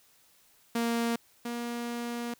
sawtooth tone pair in turn, 233.1 / 237.6 Hz, A#3 / A#3, 0 / +33 cents, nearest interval unison, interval 33 cents, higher second, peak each -23 / -29 dBFS, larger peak first, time 0.75-1.16 / 1.45-2.34 s, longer second, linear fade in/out 5 ms, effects white hiss -63 dBFS RMS until 2.39 s

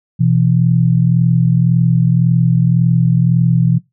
sine tone pair together, 125 / 166.85 Hz, B2 / E3, +21 / +21 cents, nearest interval perfect fourth, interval 500 cents, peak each -12 dBFS, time 0.19-3.79 s, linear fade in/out 20 ms, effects noise-tail reverb RT60 0.2 s tail -20 dB re dry

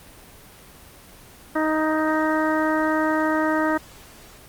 harmonic tone, 312.2 Hz, D#4, 6 cents sharp, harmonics 1 / 2 / 3 / 4 / 5 / 6, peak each -22 / -25 / -27 / -28 / -29 / -30 dBFS, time 1.55-3.78 s, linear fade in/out 10 ms, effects pink hiss -46 dBFS RMS until 4.48 s + Opus 24 kbps

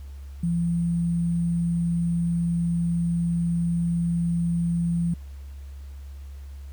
sine tone with sample-and-hold, 170.3 Hz, F3, 43 cents flat, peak -21 dBFS, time 0.43-5.14 s, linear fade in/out 5 ms, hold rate 8820 Hz, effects added 69 Hz sine -36 dBFS peak until 6.72 s + pink hiss -58 dBFS RMS until 6.72 s

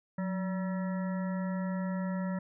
harmonic tone with a mistuned harmonic, 191.4 Hz, G3, 41 cents flat, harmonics 1 / 3 / 5 / 7 / 9 / 10, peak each -31 / -41 / -45 / -48 / -50 / -51 dBFS, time 0.18-2.39 s, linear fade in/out 5 ms, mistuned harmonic 1, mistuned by -77 cents, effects none

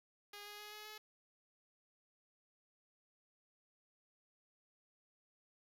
5% pulse tone with pitch steps, 410.6 / 414.7 / 418.7 / 422.9 / 427 Hz, G#4 / G#4 / G#4 / G#4 / G#4, -20 / -3 / +14 / +31 / +48 cents, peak -38 dBFS, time 0.33-0.98 s, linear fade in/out 5 ms, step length 130 ms, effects 12-bit

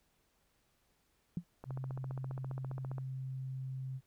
sine tone with exponential decay, 172.4 Hz, F3, 22 cents flat, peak -30 dBFS, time 1.37-1.44 s, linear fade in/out 2 ms, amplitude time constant 15 ms
click train, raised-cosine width 1 ms, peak -32 dBFS, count 21, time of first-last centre 1.64-2.982 s, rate 14.9 Hz
sine tone, 131.5 Hz, C3, 9 cents sharp, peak -38 dBFS, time 1.65-4.01 s, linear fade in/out 50 ms
effects pink hiss -75 dBFS RMS until 4.06 s

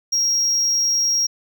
triangle tone, 5610 Hz, F8, 7 cents sharp, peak -15 dBFS, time 0.12-1.27 s, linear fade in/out 10 ms, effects none

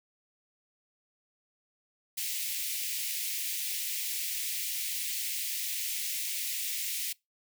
white high-pass noise, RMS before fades -34 dBFS, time 2.17-7.13 s, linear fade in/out 10 ms, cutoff 2000 Hz, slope 48 dB/octave, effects noise-tail reverb RT60 0.2 s tail -24 dB re dry

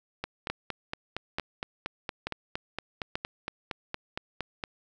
two click trains, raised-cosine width 0.3 ms, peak -16 / -14 dBFS, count 20 / 4, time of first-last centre 0.24-4.638 / 0.5-3.155 s, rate 4.32 / 1.13 Hz, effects none

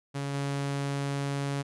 sawtooth tone with level steps, 140.3 Hz, C#3, 21 cents sharp, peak -27 / -25 dBFS, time 0.14-1.63 s, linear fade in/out 20 ms, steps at 0.33 s, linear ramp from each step 20 ms, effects resampled to 24000 Hz

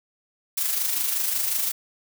blue noise with amplitude modulation, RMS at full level -23 dBFS, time 0.57-1.72 s, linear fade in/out 10 ms, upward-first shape sine, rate 25.5 Hz, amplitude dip 45%, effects none

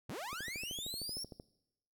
sawtooth linear sweep, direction up, 72.1 to 5588 Hz, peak -37 dBFS, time 0.09-1.24 s, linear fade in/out 5 ms
click train, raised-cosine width 2 ms, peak -34 dBFS, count 15, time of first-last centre 0.33-1.399 s, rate 13.1 Hz
effects noise-tail reverb RT60 0.9 s tail -21 dB re dry

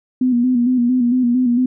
sine tone with vibrato, 246.9 Hz, B3, in tune, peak -12 dBFS, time 0.21-1.66 s, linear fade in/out 5 ms, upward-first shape square, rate 4.4 Hz, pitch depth 51 cents each way, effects none

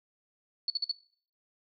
sine tone bursts, 4435 Hz, C#8, in tune, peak -26 dBFS, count 4, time 0.68-0.914 s, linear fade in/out 2 ms, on 21 ms, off 50 ms, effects noise-tail reverb RT60 0.5 s tail -19 dB re dry

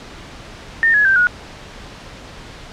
sine tone with pitch steps, 1819 / 1687.4 / 1565.3 / 1452.1 Hz, A#6 / G#6 / G6 / F#6, -43 / +27 / -3 / -33 cents, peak -10 dBFS, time 0.83-1.27 s, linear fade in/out 0 ms, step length 110 ms, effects pink hiss -36 dBFS RMS until 2.72 s + low-pass 5000 Hz 12 dB/octave

